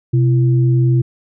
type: tone pair together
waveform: sine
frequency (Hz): 127.7 / 336.4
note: C3 / E4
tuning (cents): -42 / +35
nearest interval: octave + perfect fourth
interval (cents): 1677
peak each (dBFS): -10 / -21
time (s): 0.13-1.02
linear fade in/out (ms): 10
effects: none